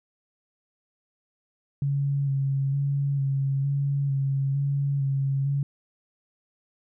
sine tone with vibrato, 138.59 Hz, C#3, in tune, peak -22 dBFS, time 1.82-5.63 s, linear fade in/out 2 ms, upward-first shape square, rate 1.1 Hz, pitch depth 21 cents each way, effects none

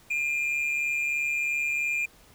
triangle tone pair together, 2404 / 2547 Hz, D7 / D#7, +40 / +40 cents, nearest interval minor second, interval 100 cents, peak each -24 / -32 dBFS, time 0.1-2.06 s, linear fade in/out 10 ms, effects pink hiss -56 dBFS RMS until 2.34 s

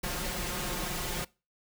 pink noise with comb filter, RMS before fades -34 dBFS, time 0.03-1.25 s, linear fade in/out 10 ms, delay 5.6 ms, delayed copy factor +1, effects noise-tail reverb RT60 0.3 s tail -23 dB re dry

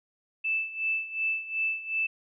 sine tone with tremolo, 2637 Hz, E7, in tune, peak -24 dBFS, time 0.44-2.07 s, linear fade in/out 10 ms, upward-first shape sine, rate 2.7 Hz, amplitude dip 80%, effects none

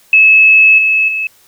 sine tone with level steps, 2594 Hz, E7, 28 cents flat, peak -3 / -8 / -14 dBFS, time 0.13-1.27 s, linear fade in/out 2 ms, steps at 0.78 / 1.08 s, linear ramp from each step 5 ms, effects white hiss -48 dBFS RMS until 1.47 s

